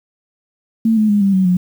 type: tone with pitch steps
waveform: sine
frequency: 224.5 / 214.9 / 205.6 / 196.8 / 188.35 / 180.26 Hz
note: A3 / A3 / G#3 / G3 / F#3 / F#3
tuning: +35 / -41 / -17 / +7 / +31 / -45 cents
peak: -10 dBFS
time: 0.85-1.57 s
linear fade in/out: 5 ms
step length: 120 ms
effects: 7-bit